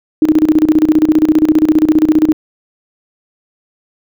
sine tone with tremolo, 310.4 Hz, D#4, 4 cents flat, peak -4 dBFS, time 0.22-2.33 s, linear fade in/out 2 ms, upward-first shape square, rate 15 Hz, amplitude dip 80%, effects none

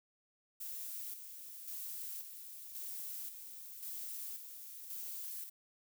violet noise with tremolo, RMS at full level -44 dBFS, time 0.6-5.5 s, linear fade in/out 10 ms, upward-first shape square, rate 0.93 Hz, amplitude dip 50%, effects none

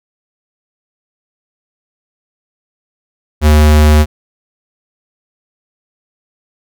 square tone, 75.8 Hz, D#2, 45 cents flat, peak -5 dBFS, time 3.41-4.06 s, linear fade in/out 50 ms, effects none

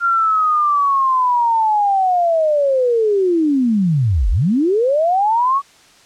sine linear two-way sweep, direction down then up, 1396.9 to 38.89 to 1140 Hz, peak -12 dBFS, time 0-5.62 s, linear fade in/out 50 ms, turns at 4.3 s, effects white hiss -48 dBFS RMS until 6.05 s + low-pass 7000 Hz 12 dB/octave

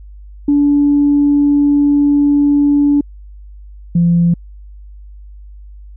sine tone pair in turn, 288 / 171.25 Hz, D4 / F3, -34 / -34 cents, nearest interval major sixth, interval 900 cents, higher first, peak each -7 dBFS, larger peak neither, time 0.48-3.01 / 3.95-4.34 s, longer first, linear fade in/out 5 ms, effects tanh soft clip ceiling -3 dBFS + added 50 Hz sine -32 dBFS peak until 5.96 s

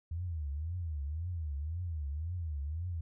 sine tone with vibrato, 79.3 Hz, D#2, 33 cents sharp, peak -34 dBFS, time 0.11-3.01 s, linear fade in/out 5 ms, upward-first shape triangle, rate 1.9 Hz, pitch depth 250 cents each way, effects none

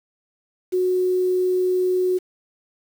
sine tone with quantisation, 366.6 Hz, F#4, 16 cents flat, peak -17 dBFS, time 0.72-2.19 s, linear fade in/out 20 ms, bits 7, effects none

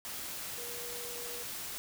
sine tone in noise, 480 Hz, B4, 49 cents flat, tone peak -46 dBFS, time 0.58-1.43 s, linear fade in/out 0 ms, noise white, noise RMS -41 dBFS, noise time 0.05-1.78 s, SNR -8 dB, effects none

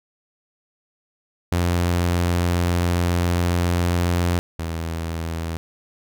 sawtooth tone pair in turn, 87.31 / 82.41 Hz, F2 / E2, 0 / 0 cents, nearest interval minor second, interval 100 cents, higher first, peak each -14 / -21 dBFS, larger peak first, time 1.52-4.39 / 4.59-5.57 s, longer first, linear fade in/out 0 ms, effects none

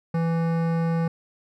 sine tone with hard clipping, 165.8 Hz, E3, 10 cents sharp, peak -23 dBFS, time 0.14-1.08 s, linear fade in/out 5 ms, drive 16 dB, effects none

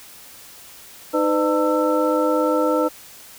sine tone cluster, 309.3 / 506 / 603 / 902 / 1328 Hz, D#4 / B4 / D5 / A5 / E6, -10 / +42 / +46 / +43 / +12 cents, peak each -21 / -20 / -24 / -27 / -25 dBFS, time 1.13-2.89 s, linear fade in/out 20 ms, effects white hiss -43 dBFS RMS until 3.38 s

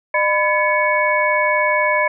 sine tone cluster, 605 / 1001 / 1707 / 2224 Hz, D#5 / B5 / G#6 / C#7, -49 / +23 / +47 / +5 cents, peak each -19 / -19 / -22 / -19 dBFS, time 0.14-2.08 s, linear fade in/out 5 ms, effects none

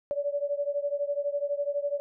sine beating tone pair, 569 / 581 Hz, C#5 / D5, +45 / -19 cents, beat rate 12 Hz, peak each -29 / -31 dBFS, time 0.11-2 s, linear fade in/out 0 ms, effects none

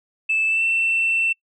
sine tone with pitch glide, 2630 to 2685 Hz, E7 to E7, -5 to +31 cents, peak -16 dBFS, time 0.29-1.33 s, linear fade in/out 10 ms, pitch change +36 cents, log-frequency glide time 0.47-0.64 s, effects noise-tail reverb RT60 0.1 s tail -26 dB re dry + tanh soft clip ceiling -13 dBFS

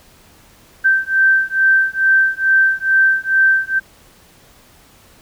sine beating tone pair, 1558 / 1560.3 Hz, G6 / G6, -11 / -9 cents, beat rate 2.3 Hz, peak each -14 dBFS, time 0.84-3.8 s, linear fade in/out 20 ms, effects pink hiss -48 dBFS RMS until 5.21 s

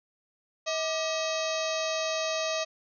harmonic tone with a mistuned harmonic, 639 Hz, D#5, 46 cents sharp, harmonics 1 / 2 / 3 / 4 / 5 / 6 / 7 / 8 / 9 / 10, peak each -30 / -37 / -40 / -37 / -42 / -38 / -40 / -42 / -43 / -40 dBFS, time 0.66-2.65 s, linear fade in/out 20 ms, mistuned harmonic 2, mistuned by -120 cents, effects none

